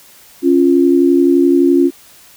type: tone pair together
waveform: sine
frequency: 276 / 347.7 Hz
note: C#4 / F4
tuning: -7 / -8 cents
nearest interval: major third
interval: 399 cents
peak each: -10 dBFS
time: 0.42-1.91 s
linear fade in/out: 50 ms
effects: white hiss -43 dBFS RMS until 2.36 s